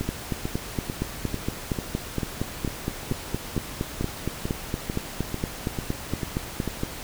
two click trains, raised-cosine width 3 ms, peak -12 / -14 dBFS, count 30 / 16, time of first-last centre 0.09-6.834 / 0.01-6.677 s, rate 4.3 / 2.25 Hz, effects pink hiss -37 dBFS RMS until 7.03 s

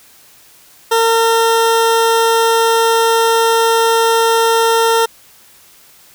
20% pulse tone, 455.9 Hz, A#4, 39 cents flat, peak -5 dBFS, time 0.91-5.06 s, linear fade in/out 10 ms, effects white hiss -45 dBFS RMS until 6.14 s

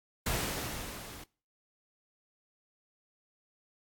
pink noise with level ramp, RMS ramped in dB -31 to -48 dBFS, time 0.26-1.24 s, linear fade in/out 5 ms, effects noise-tail reverb RT60 0.4 s tail -24 dB re dry + AAC 64 kbps

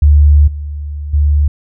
sine tone with level steps, 73.42 Hz, D2, in tune, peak -3 / -19 / -7 dBFS, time 0.02-1.48 s, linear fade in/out 5 ms, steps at 0.47 / 1.13 s, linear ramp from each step 10 ms, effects none

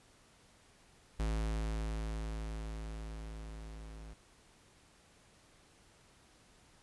square tone with level ramp, 54.2 Hz, A1, 25 cents flat, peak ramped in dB -32 to -48 dBFS, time 1.19-4.14 s, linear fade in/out 10 ms, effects pink hiss -64 dBFS RMS until 6.82 s + resampled to 24000 Hz

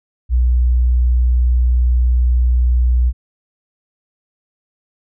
sine tone, 61.2 Hz, B1, 15 cents flat, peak -10 dBFS, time 0.29-3.13 s, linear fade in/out 50 ms, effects none

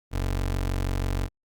25% pulse tone, 46.25 Hz, F#1, in tune, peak -21 dBFS, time 0.11-1.29 s, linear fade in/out 50 ms, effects Opus 48 kbps

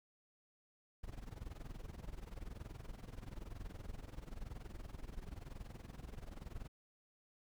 brown noise with amplitude modulation, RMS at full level -45 dBFS, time 1.03-6.68 s, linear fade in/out 10 ms, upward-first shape sine, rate 21 Hz, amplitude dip 85%, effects none

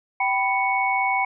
sine tone cluster, 775 / 991 / 2219 Hz, G5 / B5 / C#7, -20 / +6 / +1 cents, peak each -23 / -25 / -23 dBFS, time 0.2-1.25 s, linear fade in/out 5 ms, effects none

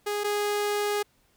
sawtooth tone pair in turn, 413.4 / 413.4 Hz, G#4 / G#4, -8 / -8 cents, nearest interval unison, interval 0 cents, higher neither, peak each -23 / -21 dBFS, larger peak second, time 0.06-0.24 / 0.24-1.03 s, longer second, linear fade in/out 10 ms, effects pink hiss -66 dBFS RMS until 1.36 s

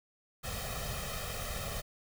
pink noise with comb filter, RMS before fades -38 dBFS, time 0.43-1.82 s, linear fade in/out 20 ms, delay 1.6 ms, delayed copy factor +0.9, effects none

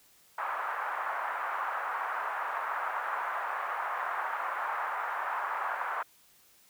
pink band-pass noise, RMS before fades -34 dBFS, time 0.38-6.03 s, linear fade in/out 5 ms, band 850 to 1500 Hz, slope 24 dB/octave, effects white hiss -62 dBFS RMS until 6.69 s

